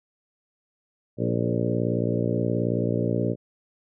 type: harmonic tone with a mistuned harmonic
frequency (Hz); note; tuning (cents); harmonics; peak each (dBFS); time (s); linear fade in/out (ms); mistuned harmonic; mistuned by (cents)
58.7; A#1; +13; 2 / 3 / 4 / 5 / 6 / 7 / 8 / 9 / 10; -27 / -29 / -30 / -31 / -32 / -32 / -33 / -34 / -34; 1.17-3.36; 50; 8; -17
effects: none